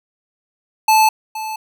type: tone with echo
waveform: square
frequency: 872 Hz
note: A5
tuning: 16 cents flat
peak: -10 dBFS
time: 0.88-1.09 s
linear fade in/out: 5 ms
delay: 470 ms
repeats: 1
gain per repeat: -14 dB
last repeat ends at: 1.56 s
effects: none